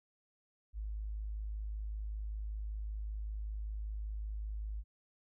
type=tone; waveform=sine; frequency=52.6 Hz; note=G#1; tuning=23 cents sharp; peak=-37 dBFS; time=0.73-4.84 s; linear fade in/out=50 ms; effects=none